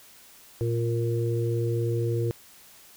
harmonic tone, 116.54 Hz, A#2, in tune, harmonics 1 / 3 / 4, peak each -25 / -30 / -31 dBFS, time 0.61-2.31 s, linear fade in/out 0 ms, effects white hiss -52 dBFS RMS until 2.96 s

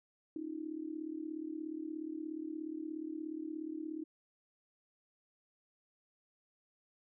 sine tone with amplitude modulation, 313.6 Hz, D#4, 14 cents sharp, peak -35 dBFS, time 0.36-4.04 s, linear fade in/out 2 ms, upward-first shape sine, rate 36.9 Hz, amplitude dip 85%, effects none

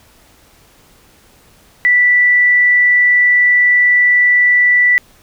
sine tone, 1968 Hz, B6, 7 cents flat, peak -7 dBFS, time 1.85-4.98 s, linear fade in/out 0 ms, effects pink hiss -48 dBFS RMS until 5.22 s

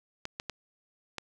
clicks, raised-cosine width 0.2 ms, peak -18 dBFS, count 4, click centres 0.254 / 0.399 / 0.497 / 1.183 s, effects none

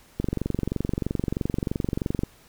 click train, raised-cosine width 3 ms, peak -12 dBFS, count 48, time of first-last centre 0.2-2.235 s, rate 23.1 Hz, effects pink hiss -55 dBFS RMS until 2.48 s

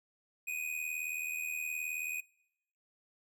square tone with amplitude modulation, 2489 Hz, D#7, in tune, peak -33 dBFS, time 0.47-2.21 s, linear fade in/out 10 ms, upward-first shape sine, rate 78.9 Hz, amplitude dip 65%, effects noise-tail reverb RT60 0.8 s tail -23 dB re dry

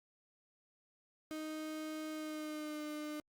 35% pulse tone with pitch glide, 311.1 to 301.4 Hz, D#4 to D4, 0 to +45 cents, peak -39 dBFS, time 1.31-3.2 s, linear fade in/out 0 ms, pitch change -55 cents, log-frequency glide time 2.11-2.83 s, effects Opus 48 kbps

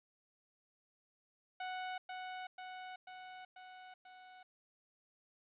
sawtooth tone with echo, 740 Hz, F#5, in tune, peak -36 dBFS, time 1.6-1.98 s, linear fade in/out 5 ms, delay 490 ms, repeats 5, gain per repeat -3 dB, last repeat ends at 4.43 s, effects resampled to 8000 Hz + 12-bit

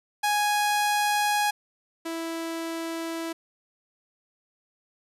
sawtooth tone pair in turn, 830.6 / 329.6 Hz, G#5 / E4, 0 / 0 cents, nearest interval octave + major third, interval 1600 cents, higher first, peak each -18 / -26 dBFS, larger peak first, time 0.23-1.51 / 2.05-3.33 s, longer neither, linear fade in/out 10 ms, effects resampled to 32000 Hz + 10-bit

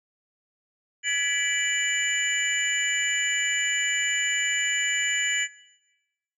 sine tone cluster, 1689 / 1974 / 2322 / 2955 / 7010 Hz, G#6 / B6 / D7 / F#7 / A8, +29 / -1 / -20 / -3 / -7 cents, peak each -29 dBFS, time 1.03-5.48 s, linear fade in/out 50 ms, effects noise-tail reverb RT60 1.0 s tail -19 dB re dry + tanh soft clip ceiling -13 dBFS

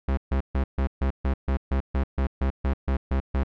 45% pulse tone bursts, 67 Hz, C2, 42 cents sharp, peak -21 dBFS, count 15, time 0.08-3.435 s, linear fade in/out 5 ms, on 93 ms, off 140 ms, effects low-pass 2000 Hz 12 dB/octave

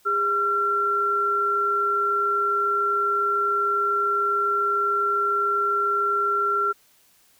sine tone pair together, 405.4 / 1363.6 Hz, G#4 / F6, -42 / -42 cents, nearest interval octave + major sixth, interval 2100 cents, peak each -28 / -20 dBFS, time 0.05-6.73 s, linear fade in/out 20 ms, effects white hiss -59 dBFS RMS until 7.39 s

